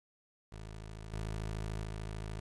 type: tone with level steps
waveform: 20% pulse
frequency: 53.5 Hz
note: A1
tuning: 48 cents flat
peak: -39 / -32 / -34 dBFS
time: 0.52-2.4 s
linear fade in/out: 5 ms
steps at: 1.13 / 1.84 s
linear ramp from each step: 5 ms
effects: resampled to 24000 Hz + 10-bit